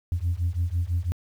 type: beating tone pair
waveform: sine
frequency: 83.7 / 89.7 Hz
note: E2 / F2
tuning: +27 / +47 cents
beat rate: 6 Hz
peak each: -25 dBFS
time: 0.12-1.12 s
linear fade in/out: 0 ms
effects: tanh soft clip ceiling -18 dBFS + 9-bit